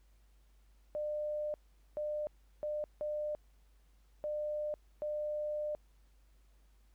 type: tone bursts at uneven times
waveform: sine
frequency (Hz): 600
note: D5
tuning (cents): +37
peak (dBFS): -34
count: 6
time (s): 0.95-1.54 / 1.97-2.27 / 2.63-2.84 / 3.01-3.35 / 4.24-4.74 / 5.02-5.75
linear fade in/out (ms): 0
effects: added 50 Hz sine -62 dBFS peak until 6.94 s + pink hiss -75 dBFS RMS until 6.94 s